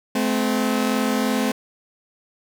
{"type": "tone pair together", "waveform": "sawtooth", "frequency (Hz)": [215.2, 258.1], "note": ["A3", "C4"], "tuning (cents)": [-38, -23], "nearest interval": "minor third", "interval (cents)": 315, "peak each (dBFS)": -18, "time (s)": [0.15, 1.52], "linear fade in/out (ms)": 5, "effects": []}